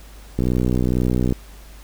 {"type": "click train", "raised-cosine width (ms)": 3, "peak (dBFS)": -7, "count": 59, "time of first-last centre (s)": [0.39, 1.324], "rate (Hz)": 62.1, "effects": ["added 50 Hz sine -39 dBFS peak until 1.83 s", "pink hiss -47 dBFS RMS until 1.83 s"]}